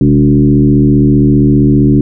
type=tone with frequency modulation; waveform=sine; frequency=210 Hz; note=G#3; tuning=19 cents sharp; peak=-4 dBFS; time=0.01-2.01 s; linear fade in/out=2 ms; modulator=75.2 Hz; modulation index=1.6; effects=none